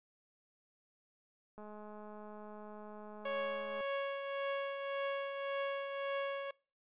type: click train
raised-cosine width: 1 ms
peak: -38 dBFS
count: 471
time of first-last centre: 1.58-3.807 s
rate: 211 Hz
type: tone with tremolo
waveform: sawtooth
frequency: 554.4 Hz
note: C#5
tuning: in tune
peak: -30 dBFS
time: 3.25-6.51 s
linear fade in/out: 5 ms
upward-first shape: triangle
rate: 1.8 Hz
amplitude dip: 50%
effects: noise-tail reverb RT60 0.4 s tail -25 dB re dry + resampled to 8000 Hz